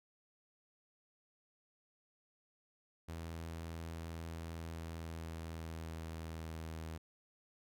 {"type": "tone with pitch glide", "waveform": "sawtooth", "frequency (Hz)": [82.41, 80.53], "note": ["E2", "E2"], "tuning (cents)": [0, -40], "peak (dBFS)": -39, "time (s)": [3.08, 6.98], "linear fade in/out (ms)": 10, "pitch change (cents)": -40, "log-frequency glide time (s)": [4.54, 6.85], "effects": []}